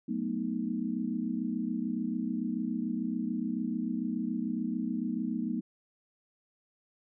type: chord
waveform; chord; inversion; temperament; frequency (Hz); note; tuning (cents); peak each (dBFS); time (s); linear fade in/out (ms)
sine; B dominant seventh; second; equal; 185 / 220 / 246.9 / 311.1; F#3 / A3 / B3 / D#4; 0 / 0 / 0 / 0; -38 / -34 / -34 / -37; 0.08-5.61; 10
effects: none